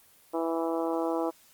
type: harmonic tone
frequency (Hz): 164.81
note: E3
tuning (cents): 0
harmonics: 2 / 3 / 4 / 5 / 6 / 7 / 8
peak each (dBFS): -30 / -32 / -34 / -36 / -38 / -41 / -44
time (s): 0.33-1.31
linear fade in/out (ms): 20
effects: white hiss -59 dBFS RMS until 1.53 s + Opus 24 kbps